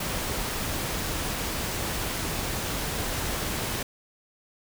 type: noise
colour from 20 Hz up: pink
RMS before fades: -30 dBFS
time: 0-3.83 s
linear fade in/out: 5 ms
effects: none